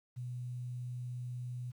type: tone with quantisation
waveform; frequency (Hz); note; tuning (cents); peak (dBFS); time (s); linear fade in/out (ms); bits
sine; 123.47; B2; 0; -38; 0.16-1.72; 20; 11
effects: none